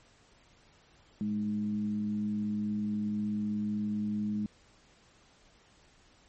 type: tone with frequency modulation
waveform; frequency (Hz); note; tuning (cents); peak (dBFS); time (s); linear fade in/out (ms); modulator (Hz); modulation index
sine; 210; G#3; +19; -29; 1.21-4.46; 0; 102; 0.38
effects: pink hiss -62 dBFS RMS until 6.28 s + MP3 32 kbps